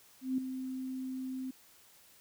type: tone with ADSR envelope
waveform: sine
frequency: 260 Hz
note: C4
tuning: 11 cents flat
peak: -27 dBFS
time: 0.21-1.51 s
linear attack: 170 ms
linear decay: 4 ms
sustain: -9 dB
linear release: 7 ms
effects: white hiss -61 dBFS RMS until 2.2 s